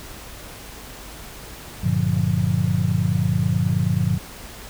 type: chord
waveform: sine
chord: G minor seventh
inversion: none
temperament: just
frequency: 98 / 117.6 / 147 / 176.4 Hz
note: G2 / Bb2 / D3 / F3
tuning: 0 / +16 / +2 / +18 cents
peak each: -23 dBFS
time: 1.83-4.18 s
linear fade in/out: 10 ms
effects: added 50 Hz sine -44 dBFS peak until 4.69 s + pink hiss -39 dBFS RMS until 4.69 s